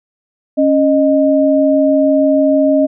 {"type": "tone pair together", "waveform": "sine", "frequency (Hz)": [275.8, 617.8], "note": ["C#4", "D#5"], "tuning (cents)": [-9, -12], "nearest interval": "octave + major second", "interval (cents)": 1397, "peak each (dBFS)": -11, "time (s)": [0.57, 2.87], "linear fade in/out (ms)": 20, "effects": []}